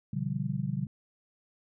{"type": "chord", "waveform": "sine", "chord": "G dominant seventh", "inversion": "first", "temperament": "equal with one note detuned", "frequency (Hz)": [123.47, 144.81, 174.61, 196], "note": ["B2", "D3", "F3", "G3"], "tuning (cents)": [0, -24, 0, 0], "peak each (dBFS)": [-35, -33, -37, -35], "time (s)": [0.13, 0.87], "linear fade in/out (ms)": 5, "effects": []}